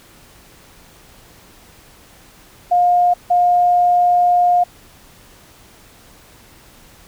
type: tone bursts at uneven times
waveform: sine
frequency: 710 Hz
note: F5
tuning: 28 cents sharp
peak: -10 dBFS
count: 2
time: 2.71-3.14 / 3.3-4.64 s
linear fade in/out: 10 ms
effects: pink hiss -46 dBFS RMS until 7.07 s